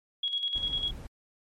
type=tone with tremolo; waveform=sine; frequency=3322 Hz; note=G#7; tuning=in tune; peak=-26 dBFS; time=0.23-0.91 s; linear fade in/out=5 ms; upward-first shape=square; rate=10 Hz; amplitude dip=55%
type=noise; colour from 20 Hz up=brown; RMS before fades=-40 dBFS; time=0.55-1.07 s; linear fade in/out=5 ms
effects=MP3 64 kbps